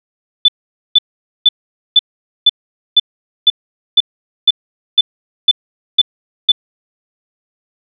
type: tone bursts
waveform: sine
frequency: 3503 Hz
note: A7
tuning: 8 cents flat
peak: -3 dBFS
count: 13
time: 0.45-6.519 s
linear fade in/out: 5 ms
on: 33 ms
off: 470 ms
effects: none